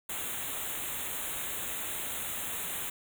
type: band-stop noise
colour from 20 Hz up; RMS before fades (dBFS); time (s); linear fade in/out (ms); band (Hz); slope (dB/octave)
white; -36; 0.09-2.9; 5; 3900 to 6600; 96
effects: none